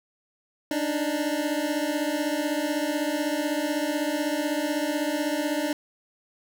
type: beating tone pair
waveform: 25% pulse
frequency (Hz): 290 / 306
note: D4 / D#4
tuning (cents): -22 / -29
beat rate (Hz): 16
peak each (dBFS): -24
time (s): 0.71-5.73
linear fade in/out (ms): 2
effects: none